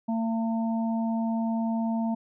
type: harmonic tone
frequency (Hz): 226.3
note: A3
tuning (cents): +49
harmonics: 1 / 3 / 4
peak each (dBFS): -25 / -35 / -37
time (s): 0.08-2.15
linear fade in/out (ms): 10
effects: none